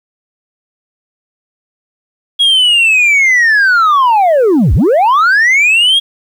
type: linear two-way sweep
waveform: sine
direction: down then up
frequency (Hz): 3325 to 47.07 to 3325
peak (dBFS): -3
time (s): 2.39-6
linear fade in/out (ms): 20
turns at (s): 4.74
effects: tanh soft clip ceiling -5 dBFS + 7-bit